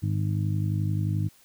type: harmonic tone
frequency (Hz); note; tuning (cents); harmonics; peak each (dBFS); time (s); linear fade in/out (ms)
51.4; G#1; -17; 2 / 3 / 4 / 5 / 6; -25 / -29 / -37 / -43 / -37; 0.02-1.29; 20
effects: white hiss -58 dBFS RMS until 1.44 s